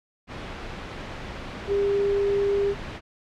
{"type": "tone in noise", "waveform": "sine", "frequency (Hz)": 401.1, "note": "G4", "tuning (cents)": 40, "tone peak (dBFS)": -20, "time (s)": [1.67, 2.75], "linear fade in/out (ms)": 50, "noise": "pink", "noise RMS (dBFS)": -35, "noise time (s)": [0.27, 3.01], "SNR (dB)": 12, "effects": ["low-pass 3000 Hz 12 dB/octave"]}